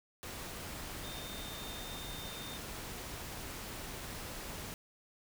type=tone in noise; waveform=sine; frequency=3636 Hz; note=A#7; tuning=44 cents flat; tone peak=-48 dBFS; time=1.04-2.57 s; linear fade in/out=0 ms; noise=pink; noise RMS=-44 dBFS; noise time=0.23-4.74 s; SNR=-7 dB; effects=none